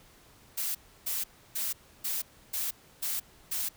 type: noise bursts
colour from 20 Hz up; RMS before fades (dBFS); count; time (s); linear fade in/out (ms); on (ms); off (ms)
blue; -32; 7; 0.57-3.69; 10; 180; 310
effects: pink hiss -58 dBFS RMS until 3.76 s